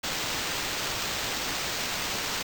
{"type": "noise with sample-and-hold", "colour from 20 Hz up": "blue", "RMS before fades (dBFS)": -31, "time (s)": [0.03, 2.43], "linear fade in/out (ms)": 10, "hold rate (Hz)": 11025, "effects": []}